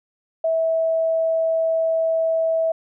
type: tone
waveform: sine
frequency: 651 Hz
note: E5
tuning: 22 cents flat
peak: -17 dBFS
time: 0.44-2.72 s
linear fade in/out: 5 ms
effects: none